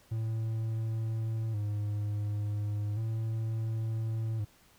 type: tone with vibrato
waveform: triangle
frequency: 107.8 Hz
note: A2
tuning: 35 cents flat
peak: -28 dBFS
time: 0.11-4.45 s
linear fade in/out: 10 ms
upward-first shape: square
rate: 0.35 Hz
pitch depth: 62 cents each way
effects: pink hiss -62 dBFS RMS until 4.78 s